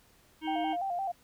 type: harmonic tone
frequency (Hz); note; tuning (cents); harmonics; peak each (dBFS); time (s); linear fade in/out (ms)
314.5; D#4; +19; 1 / 3 / 5 / 7 / 9 / 10; -33 / -42 / -48 / -44 / -48 / -46; 0.41-0.77; 50
type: tone with vibrato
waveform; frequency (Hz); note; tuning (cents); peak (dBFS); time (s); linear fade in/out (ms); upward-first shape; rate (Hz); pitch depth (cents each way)
sine; 740; F#5; 0; -30; 0.47-1.12; 10; square; 5.8; 89
effects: pink hiss -63 dBFS RMS until 1.23 s